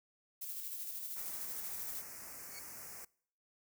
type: noise with tremolo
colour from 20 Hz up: violet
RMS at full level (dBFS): -42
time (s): 0.41-2.02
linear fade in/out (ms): 10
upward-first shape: square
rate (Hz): 13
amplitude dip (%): 30
type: band-stop noise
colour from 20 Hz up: white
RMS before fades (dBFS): -49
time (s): 1.16-3.05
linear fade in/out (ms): 5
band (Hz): 2400 to 5100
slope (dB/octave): 48
type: tone with exponential growth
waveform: 20% pulse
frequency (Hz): 2235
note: C#7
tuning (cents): +14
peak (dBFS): -40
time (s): 2.43-2.59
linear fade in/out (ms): 2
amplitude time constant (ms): 34
effects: noise-tail reverb RT60 0.6 s tail -24 dB re dry